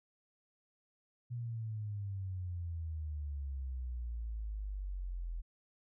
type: exponential sweep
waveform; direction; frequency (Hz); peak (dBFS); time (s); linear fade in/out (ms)
sine; down; 121.9 to 41.2; -37; 1.3-5.42; 20
effects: none